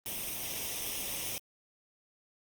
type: noise with comb filter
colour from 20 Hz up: white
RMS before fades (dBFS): -37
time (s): 0.06-1.38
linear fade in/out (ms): 0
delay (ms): 0.34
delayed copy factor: +0.65
effects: Opus 32 kbps